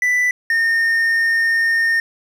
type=tone pair in turn; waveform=triangle; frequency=1984 / 1828.9 Hz; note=B6 / A#6; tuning=+7 / -34 cents; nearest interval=minor second; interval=141 cents; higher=first; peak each=-12 dBFS; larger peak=neither; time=0.02-0.31 / 0.5-2 s; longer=second; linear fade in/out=2 ms; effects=none